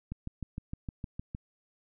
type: click train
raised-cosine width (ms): 5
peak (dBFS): -24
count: 9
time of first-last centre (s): 0.12-1.349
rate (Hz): 6.51
effects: none